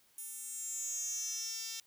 10% pulse tone with high-pass filter sweep, 450 Hz, A4, 39 cents sharp, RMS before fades -40 dBFS, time 0.18-1.8 s, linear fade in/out 2 ms, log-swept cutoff 9700 to 4600 Hz, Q 7.3, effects white hiss -68 dBFS RMS until 1.86 s

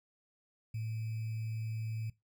sine tone with sample-and-hold, 111.1 Hz, A2, 17 cents sharp, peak -35 dBFS, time 0.74-2.1 s, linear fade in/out 5 ms, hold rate 2450 Hz, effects noise-tail reverb RT60 0.2 s tail -20 dB re dry

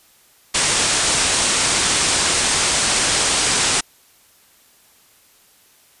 white low-pass noise, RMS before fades -18 dBFS, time 0.54-3.81 s, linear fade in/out 10 ms, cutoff 9500 Hz, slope 96 dB/octave, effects white hiss -53 dBFS RMS until 6 s + resampled to 32000 Hz

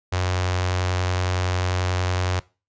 sawtooth tone with notch filter, 91 Hz, F#2, 28 cents flat, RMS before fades -23 dBFS, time 0.12-2.4 s, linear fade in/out 10 ms, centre 210 Hz, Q 0.52, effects noise-tail reverb RT60 0.3 s tail -21 dB re dry + resampled to 16000 Hz

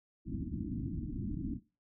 white low-pass noise, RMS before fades -38 dBFS, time 0.25-1.6 s, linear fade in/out 50 ms, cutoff 320 Hz, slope 96 dB/octave, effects noise-tail reverb RT60 0.3 s tail -19 dB re dry

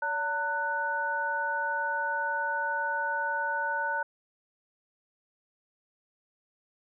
sine tone cluster, 572 / 907 / 1485 Hz, D5 / A#5 / F#6, -46 / -48 / +6 cents, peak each -37 / -31 / -30 dBFS, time 0.02-4.03 s, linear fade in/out 5 ms, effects none

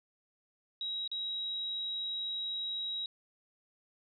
sine tone with dropouts, 3838 Hz, A#7, 50 cents sharp, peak -34 dBFS, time 0.81-3.06 s, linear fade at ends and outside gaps 2 ms, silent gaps 1.077-1.115 s, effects none

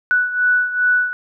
sine beating tone pair, 1480 / 1482.5 Hz, F#6 / F#6, 0 / +3 cents, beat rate 2.5 Hz, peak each -15 / -20 dBFS, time 0.11-1.13 s, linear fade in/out 0 ms, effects none

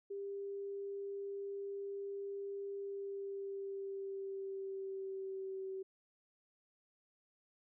sine tone with pitch glide, 398.2 to 382.4 Hz, G4 to G4, +27 to -43 cents, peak -40 dBFS, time 0.1-5.83 s, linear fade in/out 10 ms, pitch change -70 cents, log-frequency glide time 2.75-5.71 s, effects none

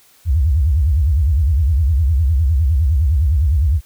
sine tone with vibrato, 73.42 Hz, D2, in tune, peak -11 dBFS, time 0.25-3.81 s, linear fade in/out 50 ms, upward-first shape sine, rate 9.8 Hz, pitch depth 290 cents each way, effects white hiss -51 dBFS RMS until 3.85 s

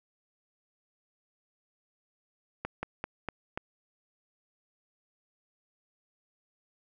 slowing click train, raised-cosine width 0.5 ms, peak -18 dBFS, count 5, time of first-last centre 2.65-3.575 s, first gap 180 ms, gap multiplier 1.17, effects none

